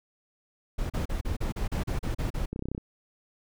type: noise bursts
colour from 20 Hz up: brown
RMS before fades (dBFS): -29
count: 11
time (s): 0.78-2.46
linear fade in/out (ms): 10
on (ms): 120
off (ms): 36
type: clicks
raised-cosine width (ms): 3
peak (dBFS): -20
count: 9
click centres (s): 2.53 / 2.561 / 2.593 / 2.624 / 2.656 / 2.686 / 2.716 / 2.749 / 2.779
effects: none